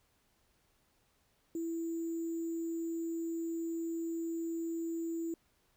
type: tone with sample-and-hold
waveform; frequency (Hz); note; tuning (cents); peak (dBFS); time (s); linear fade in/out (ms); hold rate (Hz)
sine; 331.2; E4; +8; -34; 1.55-5.34; 2; 7350
effects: pink hiss -73 dBFS RMS until 5.76 s